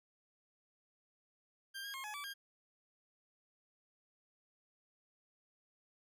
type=tone with pitch steps; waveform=20% pulse; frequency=1589 / 1628 / 1073 / 845 / 1154 / 1613 Hz; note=G6 / G#6 / C6 / G#5 / D6 / G6; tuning=+23 / -35 / +43 / +30 / -31 / +49 cents; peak=-38 dBFS; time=1.74-2.34 s; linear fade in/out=20 ms; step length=100 ms; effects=none